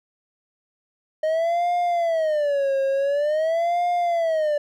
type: tone with vibrato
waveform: triangle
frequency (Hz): 618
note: D#5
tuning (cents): -12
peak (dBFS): -17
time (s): 1.23-4.58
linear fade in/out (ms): 5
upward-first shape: sine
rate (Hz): 0.47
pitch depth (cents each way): 230
effects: none